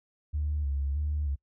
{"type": "tone with vibrato", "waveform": "sine", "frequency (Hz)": 72, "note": "D2", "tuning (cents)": -34, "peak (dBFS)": -26, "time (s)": [0.33, 1.36], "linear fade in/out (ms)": 20, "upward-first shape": "square", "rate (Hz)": 1.6, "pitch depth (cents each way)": 58, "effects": ["noise-tail reverb RT60 0.1 s tail -26 dB re dry", "tanh soft clip ceiling -22 dBFS"]}